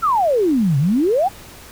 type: exponential two-way sweep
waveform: sine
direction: down then up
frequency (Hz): 1400 to 131 to 832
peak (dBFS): -13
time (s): 0.02-1.29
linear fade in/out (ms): 20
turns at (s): 0.78
effects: pink hiss -40 dBFS RMS until 1.71 s